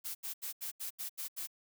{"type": "noise bursts", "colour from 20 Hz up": "blue", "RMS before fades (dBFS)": -40, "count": 8, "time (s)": [0.04, 1.473], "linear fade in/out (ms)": 20, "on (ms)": 110, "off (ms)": 79, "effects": []}